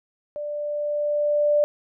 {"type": "tone with level ramp", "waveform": "sine", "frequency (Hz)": 590, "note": "D5", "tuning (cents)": 8, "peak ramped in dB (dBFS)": [-28, -15], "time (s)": [0.36, 1.64], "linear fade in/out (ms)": 0, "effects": []}